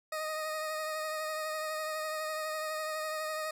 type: tone with vibrato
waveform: 20% pulse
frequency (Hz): 622.3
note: D#5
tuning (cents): 0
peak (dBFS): -29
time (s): 0.12-3.51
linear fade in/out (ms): 5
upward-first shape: triangle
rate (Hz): 12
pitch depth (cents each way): 25
effects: none